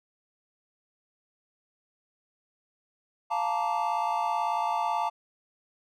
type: chord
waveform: triangle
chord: Bb major seventh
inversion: second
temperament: just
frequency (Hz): 699.2 / 874.1 / 932.3 / 1165.4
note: F5 / A5 / Bb5 / D6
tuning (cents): +2 / -12 / 0 / -14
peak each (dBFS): -30 / -27 / -30 / -32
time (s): 3.3-5.1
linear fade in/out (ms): 20
effects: none